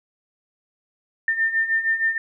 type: beating tone pair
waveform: sine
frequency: 1800 / 1806.4 Hz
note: A6 / A6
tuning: +39 / +45 cents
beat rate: 6.4 Hz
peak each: -25 / -20 dBFS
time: 1.28-2.18 s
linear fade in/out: 2 ms
effects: none